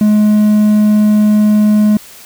triangle tone, 211.2 Hz, G#3, 29 cents sharp, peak -4 dBFS, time 0.01-1.97 s, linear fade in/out 2 ms, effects white hiss -36 dBFS RMS until 2.25 s

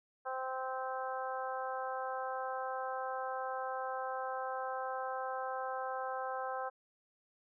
harmonic tone, 260.4 Hz, C4, 8 cents flat, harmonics 2 / 3 / 4 / 5 / 6, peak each -41 / -40 / -43 / -44 / -47 dBFS, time 0.25-6.7 s, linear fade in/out 20 ms, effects none

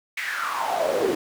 brown noise with high-pass filter sweep, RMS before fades -25 dBFS, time 0.17-1.15 s, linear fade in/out 5 ms, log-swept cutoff 2200 to 340 Hz, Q 5.8, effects none

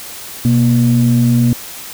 sine tone pair together, 125.23 / 236.4 Hz, B2 / A#3, +24 / +24 cents, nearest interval major seventh, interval 1100 cents, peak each -10 dBFS, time 0.45-1.53 s, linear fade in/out 2 ms, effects tanh soft clip ceiling -3 dBFS + white hiss -30 dBFS RMS until 1.93 s

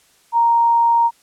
sine tone, 932.3 Hz, A#5, in tune, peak -11 dBFS, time 0.32-1.11 s, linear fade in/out 50 ms, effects white hiss -55 dBFS RMS until 1.22 s + low-pass 11000 Hz 12 dB/octave

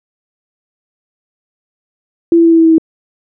sine tone with pitch steps, 336.7 / 334.2 / 331.7 / 329.2 / 326.7 / 324.3 / 321.9 Hz, E4 / E4 / E4 / E4 / E4 / E4 / E4, +37 / +24 / +11 / -2 / -15 / -28 / -41 cents, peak -4 dBFS, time 2.32-2.782 s, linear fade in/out 2 ms, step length 66 ms, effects none

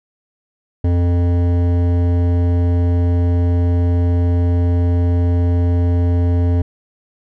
triangle tone with hard clipping, 87.31 Hz, F2, in tune, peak -14 dBFS, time 0.84-6.62 s, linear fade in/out 5 ms, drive 17 dB, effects none

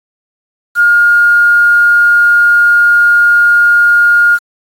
sine tone with quantisation, 1420 Hz, F6, 28 cents sharp, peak -4 dBFS, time 0.75-4.39 s, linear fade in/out 50 ms, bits 5, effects AAC 64 kbps

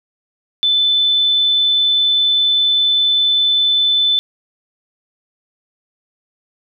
sine tone, 3515 Hz, A7, 2 cents flat, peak -11 dBFS, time 0.63-4.19 s, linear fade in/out 0 ms, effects none

